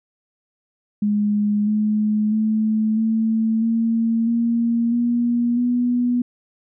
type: tone with pitch steps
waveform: sine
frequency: 207.7 / 212.6 / 217.5 / 222.6 / 227.8 / 233.1 / 238.6 / 244.2 Hz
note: G#3 / G#3 / A3 / A3 / A#3 / A#3 / A#3 / B3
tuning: 0 / +41 / -20 / +20 / -40 / 0 / +41 / -19 cents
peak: -16 dBFS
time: 1.02-6.22 s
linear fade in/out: 5 ms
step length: 650 ms
effects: none